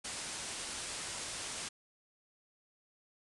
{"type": "low-pass noise", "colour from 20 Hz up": "white", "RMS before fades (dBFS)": -42, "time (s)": [0.04, 1.69], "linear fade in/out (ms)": 10, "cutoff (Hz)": 10000, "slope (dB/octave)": 96, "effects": []}